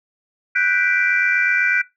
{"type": "chord", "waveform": "sine", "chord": "G major seventh", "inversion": "third", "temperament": "equal", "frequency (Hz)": [1480, 1568, 1975.5, 2349], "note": ["F#6", "G6", "B6", "D7"], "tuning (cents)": [0, 0, 0, 0], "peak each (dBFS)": [-18, -22, -22, -21], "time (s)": [0.55, 1.82], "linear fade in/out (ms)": 10, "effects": ["noise-tail reverb RT60 0.2 s tail -19 dB re dry", "tanh soft clip ceiling -5 dBFS"]}